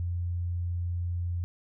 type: tone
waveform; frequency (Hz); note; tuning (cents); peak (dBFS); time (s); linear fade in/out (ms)
sine; 87.31; F2; 0; -28; 0-1.44; 0
effects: none